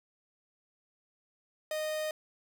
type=tone; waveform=45% pulse; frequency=618 Hz; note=D#5; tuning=12 cents flat; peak=-32 dBFS; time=1.71-2.11 s; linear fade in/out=2 ms; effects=none